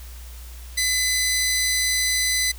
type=tone pair together; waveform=15% pulse; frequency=2014 / 4793 Hz; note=B6 / D8; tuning=+33 / +34 cents; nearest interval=octave + minor third; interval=1501 cents; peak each=-14 / -21 dBFS; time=0.77-2.52 s; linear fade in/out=10 ms; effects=added 60 Hz sine -36 dBFS peak until 2.58 s + white hiss -46 dBFS RMS until 2.58 s